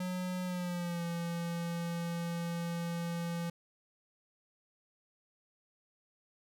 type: tone with pitch glide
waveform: square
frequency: 182.3 to 170.09 Hz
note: F#3 to F3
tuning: -25 to -45 cents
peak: -35 dBFS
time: 0-3.5 s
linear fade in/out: 5 ms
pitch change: -120 cents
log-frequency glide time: 0.44-1.03 s
effects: none